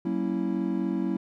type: chord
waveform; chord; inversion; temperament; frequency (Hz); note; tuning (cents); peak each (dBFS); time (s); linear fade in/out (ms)
triangle; F# dominant seventh; none; equal with one note detuned; 188.88 / 233.1 / 277.2 / 329.6; F#3 / A#3 / C#4 / E4; +36 / 0 / 0 / 0; -28 / -30 / -30 / -28; 0.05-1.17; 5
effects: none